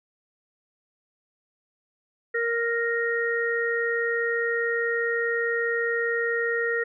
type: harmonic tone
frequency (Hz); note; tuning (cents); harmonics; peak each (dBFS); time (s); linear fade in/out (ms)
466.2; A#4; 0; 1 / 3 / 4; -26 / -32 / -26; 2.34-6.84; 10
effects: none